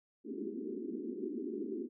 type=band-pass noise; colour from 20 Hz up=white; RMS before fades=-40 dBFS; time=0.24-1.89 s; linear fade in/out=50 ms; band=210 to 410 Hz; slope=96 dB/octave; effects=none